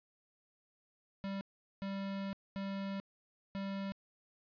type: tone bursts at uneven times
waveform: square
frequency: 196 Hz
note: G3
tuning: in tune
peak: -38 dBFS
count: 4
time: 1.24-1.41 / 1.82-2.33 / 2.56-3 / 3.55-3.92 s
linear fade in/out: 0 ms
effects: resampled to 11025 Hz + 13-bit

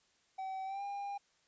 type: tone with pitch glide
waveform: triangle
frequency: 764 to 803.8 Hz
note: G5 to G5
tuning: -45 to +43 cents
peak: -36 dBFS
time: 0.38-1.18 s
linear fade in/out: 10 ms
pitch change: +88 cents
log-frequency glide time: 0.65-0.83 s
effects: white hiss -72 dBFS RMS until 1.47 s + resampled to 16000 Hz

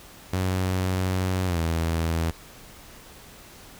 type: tone with pitch glide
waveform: sawtooth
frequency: 92.9 to 82.29 Hz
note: F#2 to E2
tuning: +7 to -2 cents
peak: -19 dBFS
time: 0.33-2.31 s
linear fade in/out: 5 ms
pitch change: -209 cents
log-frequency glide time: 1.46-1.59 s
effects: pink hiss -47 dBFS RMS until 3.79 s

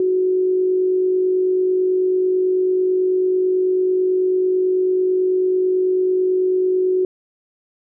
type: tone with amplitude modulation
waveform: sine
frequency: 370 Hz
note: F#4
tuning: in tune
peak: -13 dBFS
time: 0-7.05 s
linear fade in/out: 2 ms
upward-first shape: sine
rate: 49.1 Hz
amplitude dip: 30%
effects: none

